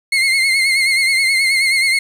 35% pulse tone with vibrato, 2137 Hz, C7, 36 cents sharp, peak -10 dBFS, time 0.12-1.99 s, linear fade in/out 5 ms, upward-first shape sine, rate 9.4 Hz, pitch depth 55 cents each way, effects low-pass 11000 Hz 12 dB/octave + 7-bit

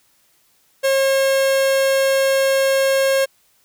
45% pulse tone, 540 Hz, C#5, 45 cents flat, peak -14 dBFS, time 0.83-3.26 s, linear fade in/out 20 ms, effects white hiss -59 dBFS RMS until 3.64 s

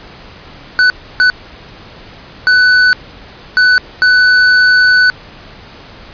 square tone bursts at uneven times, 1495 Hz, F#6, 17 cents sharp, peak -6 dBFS, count 5, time 0.79-0.9 / 1.2-1.3 / 2.47-2.93 / 3.57-3.78 / 4.02-5.1 s, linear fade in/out 0 ms, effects pink hiss -35 dBFS RMS until 6.13 s + resampled to 11025 Hz

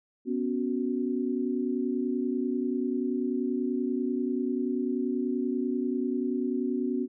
sine chord, B suspended second, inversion none, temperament equal, 246.9 / 277.2 / 370 Hz, B3 / C#4 / F#4, 0 / 0 / 0 cents, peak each -29 / -31 / -32 dBFS, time 0.25-7.08 s, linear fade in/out 50 ms, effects none

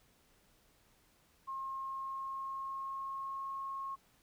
sine tone with pitch glide, 1072 to 1085.1 Hz, C6 to C#6, +42 to -37 cents, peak -38 dBFS, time 1.47-3.96 s, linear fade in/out 20 ms, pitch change +21 cents, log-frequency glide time 1.76-3.49 s, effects pink hiss -69 dBFS RMS until 4.22 s

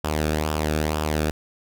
sawtooth tone with flanger, 76.8 Hz, D#2, 22 cents flat, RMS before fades -24 dBFS, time 0.04-1.31 s, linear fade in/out 5 ms, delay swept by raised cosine 0.47 to 1.01 ms, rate 2.1 Hz, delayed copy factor -0.6, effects none

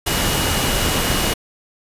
sine tone in noise, 2901 Hz, F#7, 35 cents flat, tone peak -28 dBFS, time 0.06-1.34 s, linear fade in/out 10 ms, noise pink, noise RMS -19 dBFS, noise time 0.06-1.34 s, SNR -12 dB, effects resampled to 32000 Hz

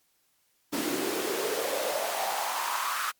pink noise with high-pass filter sweep, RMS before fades -30 dBFS, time 0.72-3.12 s, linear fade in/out 20 ms, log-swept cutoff 260 to 1300 Hz, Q 4.5, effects white hiss -70 dBFS RMS until 3.19 s + MP3 96 kbps

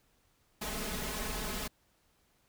pink noise with comb filter, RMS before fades -37 dBFS, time 0.61-1.68 s, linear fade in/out 10 ms, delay 4.7 ms, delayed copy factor +1, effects pink hiss -71 dBFS RMS until 2.48 s

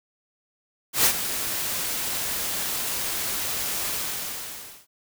white noise with ADSR envelope, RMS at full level -17 dBFS, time 0.93-4.87 s, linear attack 120 ms, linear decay 74 ms, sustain -11 dB, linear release 950 ms, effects none

